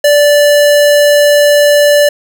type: tone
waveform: square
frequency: 584 Hz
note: D5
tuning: 10 cents flat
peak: -5 dBFS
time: 0.04-2.09 s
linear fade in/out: 5 ms
effects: none